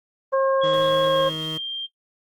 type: harmonic tone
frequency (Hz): 537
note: C5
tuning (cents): +45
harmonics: 1 / 2 / 3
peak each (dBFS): -17 / -24 / -34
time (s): 0.32-1.3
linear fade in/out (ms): 20
type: tone with pitch glide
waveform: sine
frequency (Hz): 3322 to 3181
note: G#7 to G7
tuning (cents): 0 to +25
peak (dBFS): -26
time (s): 0.61-1.87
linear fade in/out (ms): 20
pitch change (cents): -75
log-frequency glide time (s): 1.03-1.45
type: tone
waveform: 20% pulse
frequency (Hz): 157.9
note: D#3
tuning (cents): +26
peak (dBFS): -25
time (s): 0.63-1.58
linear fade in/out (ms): 10
effects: noise-tail reverb RT60 0.1 s tail -17 dB re dry + Opus 24 kbps